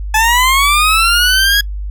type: linear sweep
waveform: 20% pulse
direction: up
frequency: 857 to 1665 Hz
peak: -4 dBFS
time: 0.14-1.61 s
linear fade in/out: 5 ms
effects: noise-tail reverb RT60 0.1 s tail -26 dB re dry + added 50 Hz sine -19 dBFS peak until 1.9 s